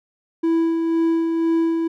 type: tone with tremolo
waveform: triangle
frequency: 329.6 Hz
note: E4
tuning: in tune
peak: -13 dBFS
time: 0.43-1.88 s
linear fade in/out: 10 ms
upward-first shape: sine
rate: 2 Hz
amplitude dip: 35%
effects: none